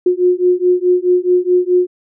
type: beating tone pair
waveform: sine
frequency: 358 / 362.7 Hz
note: F4 / F#4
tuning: +43 / -34 cents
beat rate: 4.7 Hz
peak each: -13 dBFS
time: 0.06-1.87 s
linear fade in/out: 5 ms
effects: none